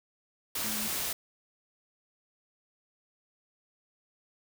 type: tone in noise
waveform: sine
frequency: 214.6 Hz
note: A3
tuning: 43 cents flat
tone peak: -39 dBFS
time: 0.64-0.88 s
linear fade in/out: 5 ms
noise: white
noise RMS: -33 dBFS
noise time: 0.55-1.13 s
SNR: -9 dB
effects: none